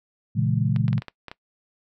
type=chord; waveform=sine; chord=A# half-diminished seventh; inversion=none; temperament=equal; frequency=116.54 / 138.59 / 164.81 / 207.7 Hz; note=A#2 / C#3 / E3 / G#3; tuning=0 / 0 / 0 / 0 cents; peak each=-23 / -24 / -26 / -28 dBFS; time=0.35-1 s; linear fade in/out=20 ms
type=clicks; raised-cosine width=0.3 ms; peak=-20 dBFS; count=8; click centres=0.762 / 0.881 / 0.93 / 0.98 / 1.021 / 1.083 / 1.283 / 1.315 s
effects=noise-tail reverb RT60 0.1 s tail -21 dB re dry